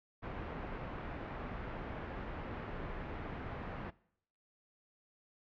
pink low-pass noise, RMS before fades -43 dBFS, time 0.22-3.91 s, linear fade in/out 20 ms, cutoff 1900 Hz, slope 12 dB/octave, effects noise-tail reverb RT60 0.7 s tail -22 dB re dry + low-pass 3000 Hz 12 dB/octave

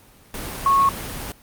sine tone in noise, 1100 Hz, C#6, 14 cents flat, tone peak -13 dBFS, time 0.66-0.89 s, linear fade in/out 2 ms, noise pink, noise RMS -31 dBFS, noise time 0.34-1.32 s, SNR +15 dB, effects pink hiss -51 dBFS RMS until 1.42 s + Opus 32 kbps

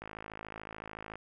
click train, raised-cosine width 0.5 ms, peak -27 dBFS, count 62, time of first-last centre 0.02-1.156 s, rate 53.7 Hz, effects none

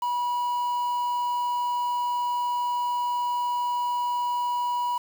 triangle tone with quantisation, 973 Hz, B5, 26 cents flat, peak -22 dBFS, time 0.02-4.98 s, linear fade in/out 5 ms, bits 7, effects none

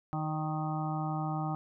harmonic tone with a mistuned harmonic, 155.4 Hz, D#3, 2 cents flat, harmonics 1 / 2 / 4 / 5 / 6 / 7 / 8, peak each -33 / -39 / -46 / -37 / -46 / -45 / -42 dBFS, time 0.13-1.55 s, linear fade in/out 0 ms, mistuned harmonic 4, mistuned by -32 cents, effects none

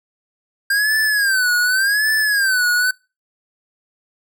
square tone with vibrato, 1595 Hz, G6, 30 cents sharp, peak -15 dBFS, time 0.7-2.91 s, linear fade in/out 5 ms, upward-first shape sine, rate 0.87 Hz, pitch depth 160 cents each way, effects noise-tail reverb RT60 0.3 s tail -25 dB re dry

